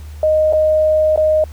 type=tone with dropouts; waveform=sine; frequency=620 Hz; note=D#5; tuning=6 cents flat; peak=-10 dBFS; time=0.23-1.44 s; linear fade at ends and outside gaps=2 ms; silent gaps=0.526-0.533 / 1.161-1.175 s; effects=added 75 Hz sine -29 dBFS peak until 1.52 s + pink hiss -46 dBFS RMS until 1.52 s